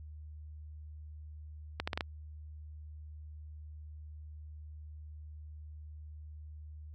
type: accelerating click train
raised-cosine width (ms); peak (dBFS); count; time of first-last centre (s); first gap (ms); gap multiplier
0.3; -17; 5; 1.8-2.008; 75; 0.76
effects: added 76 Hz sine -45 dBFS peak until 6.94 s + AAC 64 kbps